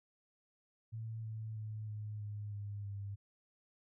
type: tone with pitch steps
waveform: sine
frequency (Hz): 112 / 109.95 / 107.94 / 105.96 / 104.02 / 102.11 / 100.24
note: A2 / A2 / A2 / G#2 / G#2 / G#2 / G2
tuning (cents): +31 / -1 / -33 / +35 / +3 / -29 / +39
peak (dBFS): -40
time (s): 0.92-3.16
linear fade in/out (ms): 20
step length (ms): 320
effects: none

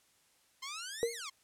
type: exponential two-way sweep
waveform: 10% pulse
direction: up then down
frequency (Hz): 1031 to 2217 to 1031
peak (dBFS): -32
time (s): 0.62-1.3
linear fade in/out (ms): 10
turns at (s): 1.12
type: tone with exponential decay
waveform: sine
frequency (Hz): 466.2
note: A#4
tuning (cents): 0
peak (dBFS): -24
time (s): 1.03-1.2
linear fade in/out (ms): 0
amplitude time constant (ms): 36
effects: white hiss -69 dBFS RMS until 1.43 s + low-pass 11000 Hz 12 dB/octave

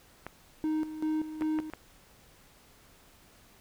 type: clicks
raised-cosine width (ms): 0.5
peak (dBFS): -23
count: 4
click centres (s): 0.266 / 1.421 / 1.588 / 1.736
type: tone with tremolo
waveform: triangle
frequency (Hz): 311.1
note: D#4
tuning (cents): 0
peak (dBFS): -25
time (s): 0.64-1.7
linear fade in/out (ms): 0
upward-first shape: square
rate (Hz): 2.6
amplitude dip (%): 70
effects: pink hiss -59 dBFS RMS until 3.6 s

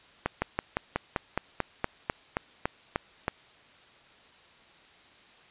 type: slowing click train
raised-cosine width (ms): 0.5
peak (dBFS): -11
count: 14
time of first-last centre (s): 0.26-3.281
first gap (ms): 160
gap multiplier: 1.06
effects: white hiss -56 dBFS RMS until 5.5 s + resampled to 8000 Hz

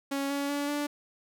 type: tone with pitch steps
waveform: sawtooth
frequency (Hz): 277.2 / 281.9 / 286.6 / 291.5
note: C#4 / C#4 / D4 / D4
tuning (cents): 0 / +29 / -42 / -13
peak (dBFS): -25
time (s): 0.11-0.87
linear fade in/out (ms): 10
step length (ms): 190
effects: none

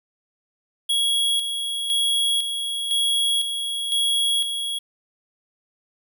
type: tone with tremolo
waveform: square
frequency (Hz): 3322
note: G#7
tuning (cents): 0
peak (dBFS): -19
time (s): 0.89-4.79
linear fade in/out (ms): 10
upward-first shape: square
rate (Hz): 0.99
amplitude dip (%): 50
effects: 9-bit

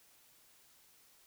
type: silence
effects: white hiss -65 dBFS RMS until 1.26 s

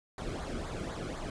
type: noise with flanger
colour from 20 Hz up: brown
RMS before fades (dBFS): -38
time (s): 0.18-1.3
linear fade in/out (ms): 2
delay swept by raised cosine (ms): 0.35 to 1.13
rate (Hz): 4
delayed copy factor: -0.7
effects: resampled to 22050 Hz

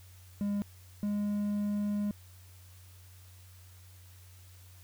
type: tone pair in turn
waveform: triangle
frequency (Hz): 203.2 / 206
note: G#3 / G#3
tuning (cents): -38 / -14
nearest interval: unison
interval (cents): 24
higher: second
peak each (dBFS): -27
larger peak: neither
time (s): 0.41-0.62 / 1.03-2.11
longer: second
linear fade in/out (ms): 0
effects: added 91 Hz sine -52 dBFS peak until 4.83 s + white hiss -60 dBFS RMS until 4.83 s

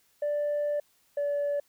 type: tone pair in turn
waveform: sine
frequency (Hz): 587 / 575.9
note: D5 / D5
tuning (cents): -1 / -34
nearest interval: unison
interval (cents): 33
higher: first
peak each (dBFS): -24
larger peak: neither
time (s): 0.22-0.8 / 1.17-1.6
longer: first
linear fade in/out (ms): 5
effects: tanh soft clip ceiling -24 dBFS + white hiss -67 dBFS RMS until 1.68 s

